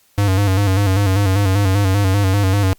square tone with vibrato, 98 Hz, G2, in tune, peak -13 dBFS, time 0.18-2.73 s, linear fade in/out 0 ms, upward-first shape square, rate 5.1 Hz, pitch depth 61 cents each way, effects white hiss -56 dBFS RMS until 2.78 s + Opus 48 kbps

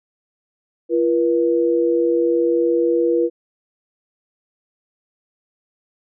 sine tone pair together, 341.2 / 481.7 Hz, F4 / B4, -40 / -43 cents, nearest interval tritone, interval 597 cents, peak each -17 dBFS, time 0.89-3.3 s, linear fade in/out 50 ms, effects none

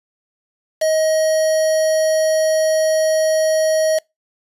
triangle tone with quantisation, 630 Hz, D#5, 21 cents sharp, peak -12 dBFS, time 0.81-3.99 s, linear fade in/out 10 ms, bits 4, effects noise-tail reverb RT60 0.2 s tail -26 dB re dry + resampled to 32000 Hz

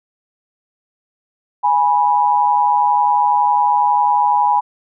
sine tone pair together, 829 / 981 Hz, G#5 / B5, -3 / -12 cents, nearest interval minor third, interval 291 cents, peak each -14 dBFS, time 1.63-4.61 s, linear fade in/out 20 ms, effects none

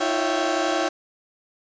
30% pulse tone cluster, 318.6 / 350.1 / 553 / 663 / 779 Hz, D#4 / F4 / C#5 / E5 / G5, +41 / +4 / -4 / +10 / -11 cents, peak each -25 dBFS, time 0-0.89 s, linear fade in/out 10 ms, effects resampled to 16000 Hz + 7-bit

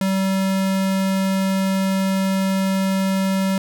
square tone, 192 Hz, G3, 36 cents flat, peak -18 dBFS, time 0.01-3.58 s, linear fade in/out 2 ms, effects none

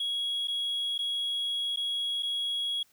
triangle tone with dropouts, 3322 Hz, G#7, in tune, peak -26 dBFS, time 0-2.83 s, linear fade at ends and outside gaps 5 ms, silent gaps 0.474-0.481 / 0.98-0.989 / 1.761-1.771 / 2.225-2.23 s, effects tanh soft clip ceiling -23 dBFS + white hiss -65 dBFS RMS until 2.92 s

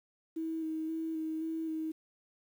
sine tone with vibrato, 320 Hz, D#4, 49 cents sharp, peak -33 dBFS, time 0.36-1.92 s, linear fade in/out 10 ms, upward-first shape square, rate 1.9 Hz, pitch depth 17 cents each way, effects 10-bit

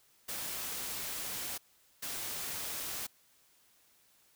white noise bursts at uneven times, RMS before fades -39 dBFS, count 2, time 0.28-1.58 / 2.02-3.07 s, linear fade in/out 10 ms, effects white hiss -67 dBFS RMS until 4.35 s

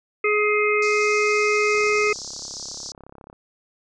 harmonic tone, 420 Hz, G#4, 19 cents sharp, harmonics 1 / 3 / 5 / 6, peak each -20 / -25 / -23 / -25 dBFS, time 0.24-2.13 s, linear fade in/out 5 ms
pink band-pass noise, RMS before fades -35 dBFS, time 0.82-2.92 s, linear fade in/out 5 ms, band 4600 to 6700 Hz, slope 48 dB/octave
click train, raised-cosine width 1 ms, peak -29 dBFS, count 55, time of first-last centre 1.75-3.329 s, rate 34.2 Hz
effects none

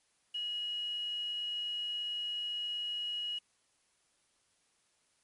sine tone with quantisation, 2900 Hz, F#7, 35 cents flat, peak -34 dBFS, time 0.34-3.39 s, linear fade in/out 10 ms, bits 9, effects white hiss -73 dBFS RMS until 5.23 s + MP3 48 kbps

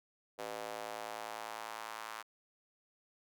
square tone with high-pass filter sweep, 55 Hz, A1, in tune, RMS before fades -44 dBFS, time 0.38-2.23 s, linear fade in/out 20 ms, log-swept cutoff 530 to 1100 Hz, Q 1.9, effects none

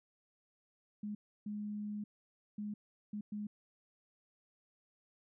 sine tone bursts at uneven times, 208.6 Hz, G#3, 8 cents sharp, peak -38 dBFS, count 5, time 1.03-1.15 / 1.46-2.04 / 2.58-2.74 / 3.13-3.21 / 3.32-3.47 s, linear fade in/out 5 ms, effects none

